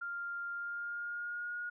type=tone with pitch glide; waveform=sine; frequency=1396.9 to 1438.7 Hz; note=F6 to F#6; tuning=0 to -49 cents; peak=-37 dBFS; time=0.01-1.7 s; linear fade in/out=10 ms; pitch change=+51 cents; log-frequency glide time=0.52-1.57 s; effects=none